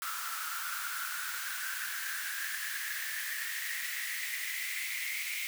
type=noise with high-pass filter sweep; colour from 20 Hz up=white; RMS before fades=-37 dBFS; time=0.02-5.47 s; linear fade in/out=0 ms; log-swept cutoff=1300 to 2200 Hz; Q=9.3; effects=none